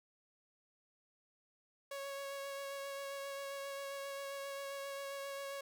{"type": "tone with vibrato", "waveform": "sawtooth", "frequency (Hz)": 554.4, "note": "C#5", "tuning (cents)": 0, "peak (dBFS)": -38, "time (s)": [1.91, 5.61], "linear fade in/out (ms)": 5, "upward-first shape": "sine", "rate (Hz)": 7.5, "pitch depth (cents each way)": 13, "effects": []}